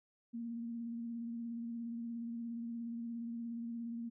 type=tone with vibrato; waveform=sine; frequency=233.1 Hz; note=A#3; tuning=in tune; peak=-39 dBFS; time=0.33-4.1 s; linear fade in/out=20 ms; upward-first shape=sine; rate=17 Hz; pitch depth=25 cents each way; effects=none